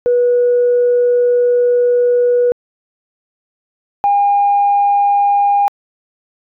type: tone pair in turn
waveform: sine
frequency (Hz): 487.2 / 809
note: B4 / G#5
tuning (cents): -24 / -46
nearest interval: major sixth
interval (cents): 878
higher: second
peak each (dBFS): -8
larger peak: neither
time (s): 0.06-2.52 / 4.04-5.68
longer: first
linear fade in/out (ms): 0
effects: tanh soft clip ceiling -5 dBFS